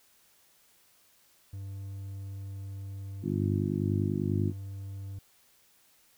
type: tone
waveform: triangle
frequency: 98 Hz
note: G2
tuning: in tune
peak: -35 dBFS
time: 1.53-5.19 s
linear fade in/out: 5 ms
type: harmonic tone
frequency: 50.1 Hz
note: G1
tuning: 38 cents sharp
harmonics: 2 / 3 / 4 / 5 / 6 / 7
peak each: -31 / -33 / -34 / -35 / -36 / -36 dBFS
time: 3.22-4.53 s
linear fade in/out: 50 ms
effects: white hiss -64 dBFS RMS until 6.17 s

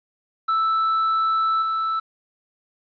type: tone with level steps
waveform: triangle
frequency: 1318.5 Hz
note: E6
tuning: in tune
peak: -16 / -19 dBFS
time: 0.48-2 s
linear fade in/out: 10 ms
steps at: 1.62 s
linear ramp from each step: 2 ms
effects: resampled to 11025 Hz + 9-bit

